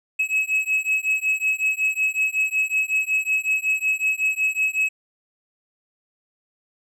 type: beating tone pair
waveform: triangle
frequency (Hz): 2566 / 2571.4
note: E7 / E7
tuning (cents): -47 / -44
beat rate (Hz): 5.4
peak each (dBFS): -21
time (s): 0.19-4.89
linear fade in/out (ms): 10
effects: none